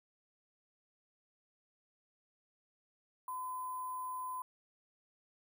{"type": "tone with sample-and-hold", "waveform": "sine", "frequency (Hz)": 1016, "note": "B5", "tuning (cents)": 49, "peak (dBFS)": -38, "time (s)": [3.28, 4.42], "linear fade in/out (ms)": 2, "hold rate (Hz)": 11025, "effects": []}